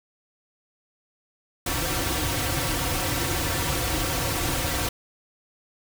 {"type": "noise with comb filter", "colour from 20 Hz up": "pink", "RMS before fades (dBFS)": -26, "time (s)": [1.66, 4.89], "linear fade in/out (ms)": 5, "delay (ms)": 4.8, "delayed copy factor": -1, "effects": []}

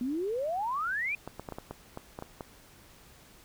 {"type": "exponential sweep", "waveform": "sine", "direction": "up", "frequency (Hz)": [236.6, 2494], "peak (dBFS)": -29, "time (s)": [0.01, 1.15], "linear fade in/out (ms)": 2}
{"type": "clicks", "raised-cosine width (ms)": 1, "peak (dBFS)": -24, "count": 10, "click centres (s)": [1.276, 1.396, 1.488, 1.523, 1.585, 1.71, 1.974, 2.189, 2.224, 2.408]}
{"effects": ["pink hiss -56 dBFS RMS until 3.44 s"]}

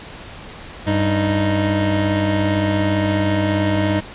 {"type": "tone pair together", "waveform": "25% pulse", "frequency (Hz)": [97.8, 310.7], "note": ["G2", "D#4"], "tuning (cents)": [-4, -2], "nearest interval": "octave + minor sixth", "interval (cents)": 2002, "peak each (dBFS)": -15, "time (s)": [0.86, 4.01], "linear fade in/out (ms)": 20, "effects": ["pink hiss -36 dBFS RMS until 4.14 s", "resampled to 8000 Hz"]}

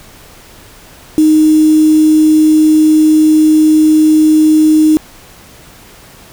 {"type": "tone with quantisation", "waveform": "sine", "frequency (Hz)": 310, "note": "D#4", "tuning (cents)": -6, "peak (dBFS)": -4, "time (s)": [1.18, 4.97], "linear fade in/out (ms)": 0, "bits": 4, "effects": ["pink hiss -38 dBFS RMS until 6.32 s"]}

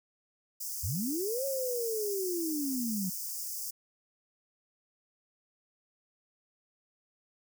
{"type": "high-pass noise", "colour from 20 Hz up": "white", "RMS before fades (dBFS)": -38, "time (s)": [0.6, 3.71], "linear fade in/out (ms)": 10, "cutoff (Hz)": 4900, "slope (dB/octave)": 96}
{"type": "linear two-way sweep", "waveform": "sine", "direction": "up then down", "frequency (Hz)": [68.5, 553, 178], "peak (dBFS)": -31, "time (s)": [0.83, 3.1], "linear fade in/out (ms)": 10, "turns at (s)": 1.45}
{"effects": []}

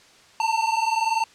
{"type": "tone pair together", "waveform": "square", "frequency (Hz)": [887.3, 908], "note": ["A5", "A#5"], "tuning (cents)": [14, -46], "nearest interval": "unison", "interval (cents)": 40, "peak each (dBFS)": -24, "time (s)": [0.4, 1.24], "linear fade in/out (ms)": 2, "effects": ["white hiss -52 dBFS RMS until 1.34 s", "low-pass 6000 Hz 12 dB/octave"]}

